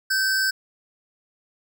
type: tone pair together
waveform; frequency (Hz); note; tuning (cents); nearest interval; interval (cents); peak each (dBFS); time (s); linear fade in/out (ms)
square; 1549 / 5210; G6 / E8; -21 / -21; octave + major sixth; 2100; -21 / -28; 0.1-0.51; 10
effects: none